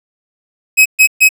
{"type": "tone bursts", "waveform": "45% pulse", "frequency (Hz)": 2545, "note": "D#7", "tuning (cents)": 39, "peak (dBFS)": -4, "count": 3, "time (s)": [0.77, 1.291], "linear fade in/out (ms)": 20, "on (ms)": 87, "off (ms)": 130, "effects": []}